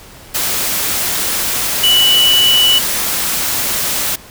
sine tone in noise, 2960 Hz, F#7, in tune, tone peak -8 dBFS, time 1.83-2.79 s, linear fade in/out 10 ms, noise white, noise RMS -17 dBFS, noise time 0.34-4.16 s, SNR +6 dB, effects pink hiss -38 dBFS RMS until 4.3 s

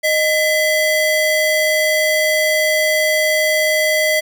45% pulse ring-modulated tone, 1318.5 Hz, E6, in tune, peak -10 dBFS, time 0.03-4.21 s, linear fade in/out 20 ms, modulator 699 Hz, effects none

